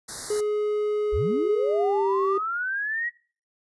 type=band-stop noise; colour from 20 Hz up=white; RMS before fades=-34 dBFS; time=0.08-0.41 s; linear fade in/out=10 ms; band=2000 to 3800 Hz; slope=96 dB/octave
type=tone with pitch glide; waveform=triangle; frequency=420 to 389.6 Hz; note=G#4 to G4; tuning=+19 to -11 cents; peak=-20 dBFS; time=0.3-2.38 s; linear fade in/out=5 ms; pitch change=-130 cents; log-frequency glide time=1.62-2.11 s
type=linear sweep; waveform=sine; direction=up; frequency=36.71 to 1931 Hz; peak=-25 dBFS; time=1.12-3.1 s; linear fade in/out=20 ms
effects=noise-tail reverb RT60 0.4 s tail -22 dB re dry + resampled to 24000 Hz